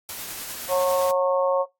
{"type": "noise with tremolo", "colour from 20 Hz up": "white", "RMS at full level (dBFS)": -33, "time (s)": [0.09, 1.11], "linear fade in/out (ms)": 0, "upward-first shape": "triangle", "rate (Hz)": 10, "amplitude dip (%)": 30}
{"type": "harmonic tone", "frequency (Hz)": 182.3, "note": "F#3", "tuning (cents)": -25, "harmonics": [3, 4, 5, 6], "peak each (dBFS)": [-19, -31, -28, -28], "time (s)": [0.68, 1.66], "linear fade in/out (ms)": 50}
{"effects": ["noise-tail reverb RT60 0.2 s tail -21 dB re dry", "AAC 64 kbps"]}